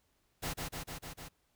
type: noise with echo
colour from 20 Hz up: pink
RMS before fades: -37 dBFS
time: 0.42-0.54 s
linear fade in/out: 20 ms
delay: 150 ms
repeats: 5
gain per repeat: -2 dB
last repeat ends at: 1.29 s
effects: pink hiss -75 dBFS RMS until 1.55 s